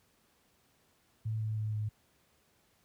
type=tone with pitch steps; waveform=sine; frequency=110 / 108.86 / 107.74 / 106.62 Hz; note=A2 / A2 / A2 / G#2; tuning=0 / -18 / -36 / +46 cents; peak=-31 dBFS; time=1.25-1.89 s; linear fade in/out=10 ms; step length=160 ms; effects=pink hiss -70 dBFS RMS until 2.84 s + high-pass 60 Hz 12 dB/octave